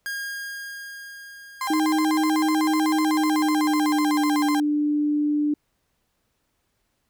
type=tone with exponential decay; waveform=45% pulse; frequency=1623 Hz; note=G#6; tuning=40 cents flat; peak=-27 dBFS; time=0.06-3.97 s; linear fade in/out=0 ms; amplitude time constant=850 ms
type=tone with vibrato; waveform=35% pulse; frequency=911 Hz; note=A#5; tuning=40 cents flat; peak=-23 dBFS; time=1.61-4.6 s; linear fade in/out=2 ms; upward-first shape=square; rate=8 Hz; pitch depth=230 cents each way
type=tone with pitch glide; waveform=sine; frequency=311.1 to 296.2 Hz; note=D#4 to D4; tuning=0 to +15 cents; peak=-19 dBFS; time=1.7-5.54 s; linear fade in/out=5 ms; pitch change=-85 cents; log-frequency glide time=2.97-4.47 s
effects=pink hiss -72 dBFS RMS until 7.09 s